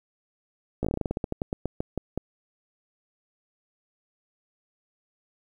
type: slowing click train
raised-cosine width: 2 ms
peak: -14 dBFS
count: 19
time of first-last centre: 0.83-2.176 s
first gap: 16 ms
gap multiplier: 1.16
effects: 9-bit